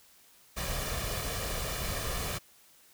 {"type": "noise with comb filter", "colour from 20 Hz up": "pink", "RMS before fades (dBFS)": -34, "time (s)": [0.56, 2.39], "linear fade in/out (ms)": 20, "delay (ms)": 1.7, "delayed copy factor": 0.55, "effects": ["white hiss -60 dBFS RMS until 2.93 s"]}